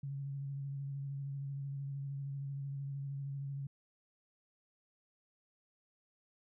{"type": "tone with vibrato", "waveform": "sine", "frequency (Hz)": 138.9, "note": "C#3", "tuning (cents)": 4, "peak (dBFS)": -38, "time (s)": [0.03, 3.67], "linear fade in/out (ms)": 5, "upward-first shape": "square", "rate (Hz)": 13, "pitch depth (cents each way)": 18, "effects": []}